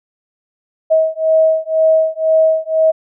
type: beating tone pair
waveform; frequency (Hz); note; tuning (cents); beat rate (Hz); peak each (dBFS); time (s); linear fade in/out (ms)
sine; 637 / 639; D#5 / D#5; +41 / +46; 2; -13; 0.9-2.92; 20
effects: none